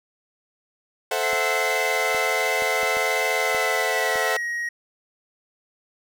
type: chord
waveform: sawtooth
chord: F# half-diminished seventh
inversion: first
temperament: equal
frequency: 440 / 523.3 / 659.3 / 740 Hz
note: A4 / C5 / E5 / F#5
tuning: 0 / 0 / 0 / 0 cents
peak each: -24 dBFS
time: 1.11-4.37 s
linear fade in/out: 5 ms
type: tone with pitch glide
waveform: triangle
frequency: 2059 to 1888.1 Hz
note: C7 to A#6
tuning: -28 to +22 cents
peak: -23 dBFS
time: 1.23-4.69 s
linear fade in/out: 5 ms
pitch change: -150 cents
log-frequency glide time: 3.41-4.44 s
type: clicks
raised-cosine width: 1 ms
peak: -21 dBFS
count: 7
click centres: 1.332 / 2.147 / 2.622 / 2.832 / 2.969 / 3.547 / 4.157 s
effects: none